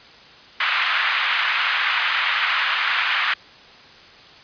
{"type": "band-pass noise", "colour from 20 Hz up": "pink", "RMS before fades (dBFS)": -21, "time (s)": [0.6, 3.34], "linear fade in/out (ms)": 5, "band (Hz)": [1200, 3200], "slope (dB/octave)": 24, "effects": ["white hiss -45 dBFS RMS until 4.43 s", "resampled to 11025 Hz"]}